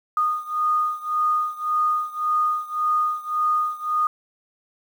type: beating tone pair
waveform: sine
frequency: 1230 / 1231.8 Hz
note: D#6 / D#6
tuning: -20 / -18 cents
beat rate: 1.8 Hz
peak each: -22 / -24 dBFS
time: 0.17-4.07 s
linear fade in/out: 2 ms
effects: 8-bit